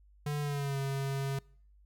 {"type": "tone with pitch glide", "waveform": "square", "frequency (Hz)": [146.83, 137], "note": ["D3", "C#3"], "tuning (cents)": [0, -20], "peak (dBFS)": -32, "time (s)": [0.26, 1.39], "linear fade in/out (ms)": 5, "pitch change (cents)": -120, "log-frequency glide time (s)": [0.41, 0.78], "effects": ["noise-tail reverb RT60 0.6 s tail -25 dB re dry", "added 50 Hz sine -58 dBFS peak until 1.85 s"]}